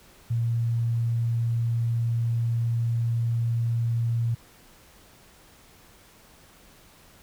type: tone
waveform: sine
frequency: 116.54 Hz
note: A#2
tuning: in tune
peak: -22 dBFS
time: 0.3-4.35 s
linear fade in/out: 10 ms
effects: pink hiss -54 dBFS RMS until 7.22 s